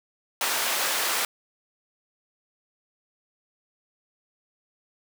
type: high-pass noise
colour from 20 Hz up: pink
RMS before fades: -26 dBFS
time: 0.41-1.25 s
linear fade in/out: 2 ms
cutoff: 760 Hz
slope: 12 dB/octave
effects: none